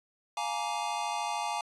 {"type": "chord", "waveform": "square", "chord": "Bb dominant seventh", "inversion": "second", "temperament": "just", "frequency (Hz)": [699.2, 839.1, 932.3, 1165.4], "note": ["F5", "Ab5", "Bb5", "D6"], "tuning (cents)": [2, 18, 0, -14], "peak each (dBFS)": [-39, -35, -37, -40], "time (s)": [0.37, 1.61], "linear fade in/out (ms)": 2, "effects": ["resampled to 22050 Hz"]}